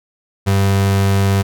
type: tone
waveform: 35% pulse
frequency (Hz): 98.1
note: G2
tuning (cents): +2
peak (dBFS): -10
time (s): 0.46-1.43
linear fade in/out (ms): 20
effects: none